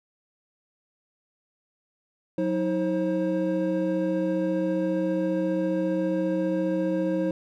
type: tone cluster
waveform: triangle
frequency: 182.6 / 318.3 / 533 Hz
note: F#3 / D#4 / C5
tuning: -23 / +39 / +32 cents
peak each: -27 / -24 / -26 dBFS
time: 2.38-7.31 s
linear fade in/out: 2 ms
effects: none